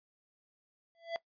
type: tone with exponential growth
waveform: square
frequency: 670 Hz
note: E5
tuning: 28 cents sharp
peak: -31 dBFS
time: 0.95-1.16 s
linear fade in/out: 0 ms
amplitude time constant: 44 ms
effects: noise-tail reverb RT60 0.1 s tail -18 dB re dry + resampled to 11025 Hz